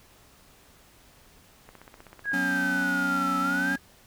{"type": "click train", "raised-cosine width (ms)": 0.5, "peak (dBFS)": -31, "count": 21, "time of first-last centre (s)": [1.69, 2.948], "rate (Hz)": 15.9}
{"type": "linear two-way sweep", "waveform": "sine", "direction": "down then up", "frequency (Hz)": [1661.2, 1308, 1661.2], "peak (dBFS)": -25, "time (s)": [2.24, 3.78], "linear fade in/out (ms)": 50, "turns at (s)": 3.39}
{"type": "chord", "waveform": "square", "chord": "F# suspended fourth", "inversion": "none", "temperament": "equal", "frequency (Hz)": [185, 246.9, 277.2], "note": ["F#3", "B3", "C#4"], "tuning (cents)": [0, 0, 0], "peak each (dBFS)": [-34, -36, -31], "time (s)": [2.33, 3.76], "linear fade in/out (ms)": 5}
{"effects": ["pink hiss -56 dBFS RMS until 4.06 s"]}